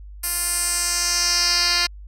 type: tone with band-pass filter sweep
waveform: 10% pulse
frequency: 349.2 Hz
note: F4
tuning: in tune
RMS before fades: -21 dBFS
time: 0.23-1.87 s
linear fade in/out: 10 ms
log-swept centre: 11000 to 4000 Hz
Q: 2.7
effects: added 50 Hz sine -36 dBFS peak until 2.07 s